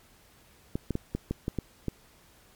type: clicks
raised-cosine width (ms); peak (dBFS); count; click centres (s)
3; -16; 8; 0.755 / 0.907 / 0.954 / 1.15 / 1.31 / 1.481 / 1.587 / 1.883
effects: pink hiss -59 dBFS RMS until 2.55 s + MP3 96 kbps